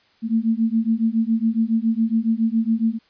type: beating tone pair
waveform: sine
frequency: 221.8 / 229 Hz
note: A3 / A#3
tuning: +14 / -31 cents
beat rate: 7.2 Hz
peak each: -20 dBFS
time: 0.22-2.99 s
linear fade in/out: 50 ms
effects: white hiss -59 dBFS RMS until 3.09 s + resampled to 11025 Hz